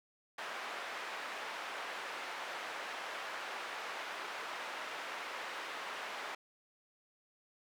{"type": "band-pass noise", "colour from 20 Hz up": "white", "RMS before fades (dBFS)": -43, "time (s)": [0.38, 6.35], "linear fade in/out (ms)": 5, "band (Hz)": [550, 1900], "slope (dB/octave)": 12, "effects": []}